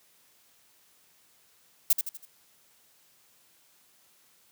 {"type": "noise with echo", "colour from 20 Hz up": "violet", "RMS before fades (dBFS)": -20, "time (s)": [1.9, 1.93], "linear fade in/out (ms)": 5, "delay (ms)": 81, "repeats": 4, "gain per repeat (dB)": -7, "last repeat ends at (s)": 2.254, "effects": ["white hiss -63 dBFS RMS until 4.51 s", "high-pass 80 Hz 12 dB/octave"]}